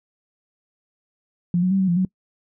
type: tone with pitch steps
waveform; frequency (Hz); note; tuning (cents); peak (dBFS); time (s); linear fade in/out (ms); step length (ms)
sine; 175.1 / 183.5 / 193.4 / 189.2 / 173 / 186; F3 / F#3 / G3 / F#3 / F3 / F#3; +5 / -14 / -23 / +39 / -16 / +9; -16; 1.54-2.05; 2; 85
effects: noise-tail reverb RT60 0.1 s tail -24 dB re dry